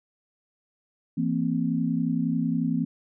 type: tone cluster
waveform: sine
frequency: 167.3 / 230.9 / 261.9 Hz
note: E3 / A#3 / C4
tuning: +26 / -16 / +2 cents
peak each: -27 dBFS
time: 1.17-2.85 s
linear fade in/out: 10 ms
effects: none